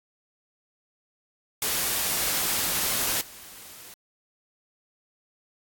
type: noise with level steps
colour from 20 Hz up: white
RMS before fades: -26 / -45 dBFS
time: 1.62-3.94 s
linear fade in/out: 2 ms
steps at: 3.21 s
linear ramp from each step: 2 ms
effects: AAC 64 kbps